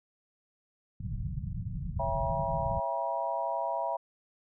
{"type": "low-pass noise", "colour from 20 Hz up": "white", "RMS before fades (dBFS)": -35, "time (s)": [1, 2.8], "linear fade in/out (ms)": 5, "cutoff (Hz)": 170, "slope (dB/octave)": 48}
{"type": "chord", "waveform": "sine", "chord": "C# diminished seventh", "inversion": "none", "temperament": "just", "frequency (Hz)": [554.4, 665.2, 798.3, 957.9], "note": ["C#5", "E5", "G5", "Bb5"], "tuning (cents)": [0, 16, 31, 47], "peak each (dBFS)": [-38, -33, -37, -33], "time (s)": [1.99, 3.97], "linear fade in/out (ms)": 10}
{"effects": []}